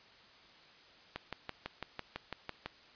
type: click train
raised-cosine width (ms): 0.3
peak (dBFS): -22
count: 10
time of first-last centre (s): 1.16-2.66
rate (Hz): 6
effects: white hiss -59 dBFS RMS until 2.95 s + resampled to 11025 Hz